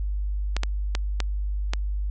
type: clicks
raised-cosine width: 0.2 ms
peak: -9 dBFS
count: 5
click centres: 0.566 / 0.634 / 0.951 / 1.203 / 1.735 s
effects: added 50 Hz sine -24 dBFS peak until 2.1 s + resampled to 22050 Hz